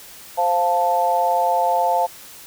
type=chord; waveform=sine; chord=F major; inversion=second; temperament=equal; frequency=523.3 / 698.5 / 880 Hz; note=C5 / F5 / A5; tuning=0 / 0 / 0 cents; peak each=-23 / -19 / -19 dBFS; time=0.37-2.07 s; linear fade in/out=20 ms; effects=white hiss -41 dBFS RMS until 2.46 s